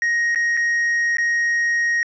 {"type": "tone with dropouts", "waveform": "triangle", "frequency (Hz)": 1875, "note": "A#6", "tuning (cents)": 10, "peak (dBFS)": -15, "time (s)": [0.02, 2.03], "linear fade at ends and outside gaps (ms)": 1, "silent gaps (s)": [[0.348, 0.358], [0.569, 0.573], [1.17, 1.183]], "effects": ["resampled to 16000 Hz"]}